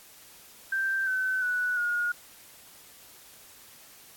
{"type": "tone with pitch steps", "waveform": "sine", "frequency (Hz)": [1568, 1522.5, 1478.3, 1435.4], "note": ["G6", "F#6", "F#6", "F6"], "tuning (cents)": [0, 49, -2, 47], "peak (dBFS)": -25, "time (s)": [0.72, 2.12], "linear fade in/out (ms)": 5, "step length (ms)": 350, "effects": ["white hiss -52 dBFS RMS until 4.16 s", "AAC 64 kbps"]}